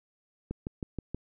click train, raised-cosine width 3 ms, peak -21 dBFS, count 5, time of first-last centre 0.51-1.146 s, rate 6.29 Hz, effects none

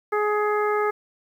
harmonic tone, 419.4 Hz, G#4, 17 cents sharp, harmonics 1 / 2 / 3 / 4 / 5, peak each -22 / -28 / -26 / -33 / -34 dBFS, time 0.12-0.91 s, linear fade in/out 10 ms, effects 9-bit

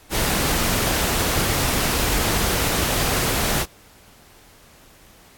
pink noise, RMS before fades -21 dBFS, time 0.1-3.66 s, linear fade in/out 50 ms, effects pink hiss -50 dBFS RMS until 5.37 s + AAC 64 kbps

